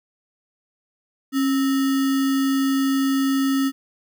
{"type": "tone with sample-and-hold", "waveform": "sine", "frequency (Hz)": 271.2, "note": "C#4", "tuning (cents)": -38, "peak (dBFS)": -17, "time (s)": [1.32, 3.72], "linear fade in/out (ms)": 50, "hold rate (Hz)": 1575, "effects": []}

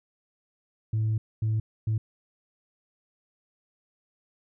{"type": "tone bursts at uneven times", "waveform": "sine", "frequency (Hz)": 109.5, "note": "A2", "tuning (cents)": -8, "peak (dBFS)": -21, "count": 3, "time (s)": [[0.93, 1.18], [1.42, 1.6], [1.87, 1.98]], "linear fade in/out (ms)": 5, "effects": ["tanh soft clip ceiling -21 dBFS"]}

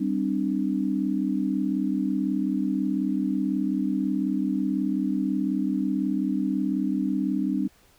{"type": "chord", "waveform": "sine", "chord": "G suspended fourth", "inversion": "none", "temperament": "equal with one note detuned", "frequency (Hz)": [196, 261.6, 300], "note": ["G3", "C4", "D4"], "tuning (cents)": [0, 0, 37], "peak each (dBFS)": -27, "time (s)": [0, 7.68], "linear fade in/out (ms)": 10, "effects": ["pink hiss -59 dBFS RMS until 7.98 s"]}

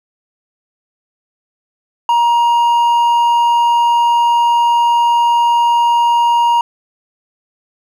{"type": "tone with hard clipping", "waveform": "triangle", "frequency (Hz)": 945, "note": "A#5", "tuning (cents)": 23, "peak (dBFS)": -10, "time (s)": [2.09, 6.61], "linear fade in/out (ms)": 2, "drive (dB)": 7, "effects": []}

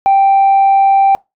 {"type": "tone", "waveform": "sine", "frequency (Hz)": 784, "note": "G5", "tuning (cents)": 0, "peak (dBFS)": -4, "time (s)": [0.06, 1.15], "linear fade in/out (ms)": 0, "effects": ["noise-tail reverb RT60 0.2 s tail -24 dB re dry", "tanh soft clip ceiling -4 dBFS"]}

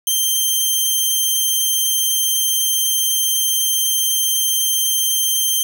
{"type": "tone", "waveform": "10% pulse", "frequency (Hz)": 3146, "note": "G7", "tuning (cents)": 6, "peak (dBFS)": -7, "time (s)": [0.07, 5.63], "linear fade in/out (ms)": 2, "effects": []}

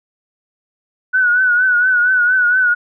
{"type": "tone with vibrato", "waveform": "sine", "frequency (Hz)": 1480, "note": "F#6", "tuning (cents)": 0, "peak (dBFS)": -10, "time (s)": [1.13, 2.75], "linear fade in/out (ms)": 20, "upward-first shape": "triangle", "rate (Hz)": 4.3, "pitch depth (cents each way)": 70, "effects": []}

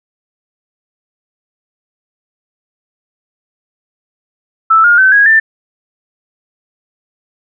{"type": "tone with pitch steps", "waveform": "sine", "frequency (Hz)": [1318.5, 1421.3, 1532.2, 1651.6, 1780.4], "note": ["E6", "F6", "G6", "G#6", "A6"], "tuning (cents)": [0, 30, -40, -10, 20], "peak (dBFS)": -4, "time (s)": [4.7, 5.4], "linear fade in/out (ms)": 10, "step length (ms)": 140, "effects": []}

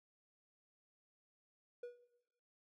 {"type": "tone with exponential decay", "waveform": "triangle", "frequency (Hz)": 484.6, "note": "B4", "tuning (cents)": -33, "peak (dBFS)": -40, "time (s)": [1.83, 2.08], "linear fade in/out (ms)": 5, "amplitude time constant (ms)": 53, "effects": ["noise-tail reverb RT60 1.0 s tail -18 dB re dry"]}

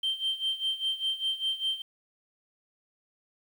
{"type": "tone with tremolo", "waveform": "sine", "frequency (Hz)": 3136, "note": "G7", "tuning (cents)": 0, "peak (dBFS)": -23, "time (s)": [0.03, 1.82], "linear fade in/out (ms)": 5, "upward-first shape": "sine", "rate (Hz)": 5, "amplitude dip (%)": 85, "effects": ["tanh soft clip ceiling -23 dBFS", "9-bit"]}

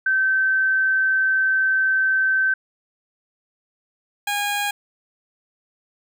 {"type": "tone pair in turn", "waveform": ["sine", "15% pulse"], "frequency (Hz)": [1544, 817.9], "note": ["G6", "G#5"], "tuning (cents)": [-27, -27], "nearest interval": "major seventh", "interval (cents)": 1100, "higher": "first", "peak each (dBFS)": [-16, -15], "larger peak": "second", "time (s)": [[0.06, 2.54], [4.27, 4.71]], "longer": "first", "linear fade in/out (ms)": 5, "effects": []}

